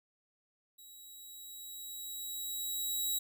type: tone with level ramp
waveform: 10% pulse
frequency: 3871 Hz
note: B7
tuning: 35 cents flat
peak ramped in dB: -45 to -23 dBFS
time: 0.78-3.19 s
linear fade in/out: 10 ms
effects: none